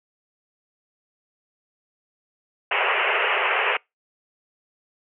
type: band-pass noise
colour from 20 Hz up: white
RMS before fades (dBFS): -22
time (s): 2.71-3.77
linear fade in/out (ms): 5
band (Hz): 390 to 2900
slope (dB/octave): 96
effects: noise-tail reverb RT60 0.2 s tail -26 dB re dry